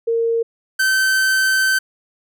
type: tone pair in turn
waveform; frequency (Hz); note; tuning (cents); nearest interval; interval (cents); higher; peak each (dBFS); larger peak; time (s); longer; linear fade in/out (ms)
sine / 45% pulse; 460 / 1541.9; A#4 / G6; -23 / -29; octave + major sixth; 2094; second; -15 / -14; second; 0.07-0.43 / 0.79-1.79; second; 10
effects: none